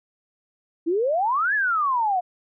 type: exponential two-way sweep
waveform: sine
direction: up then down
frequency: 314.2 to 1760 to 700 Hz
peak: -19 dBFS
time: 0.86-2.21 s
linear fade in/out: 20 ms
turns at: 1.54 s
effects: none